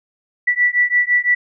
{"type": "beating tone pair", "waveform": "sine", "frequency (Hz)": [1957, 1962.9], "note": ["B6", "B6"], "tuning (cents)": [-16, -11], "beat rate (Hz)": 5.9, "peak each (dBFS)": -16, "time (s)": [0.47, 1.35], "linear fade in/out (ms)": 10, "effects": []}